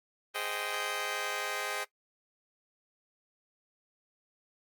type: chord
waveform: 10% pulse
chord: Ab major seventh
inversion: none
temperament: just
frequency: 415.3 / 519.1 / 623 / 778.7 Hz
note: Ab4 / C5 / Eb5 / G5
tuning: 0 / -14 / +2 / -12 cents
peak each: -31 dBFS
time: 0.34-1.85 s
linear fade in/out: 20 ms
effects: noise-tail reverb RT60 0.1 s tail -19 dB re dry + Opus 24 kbps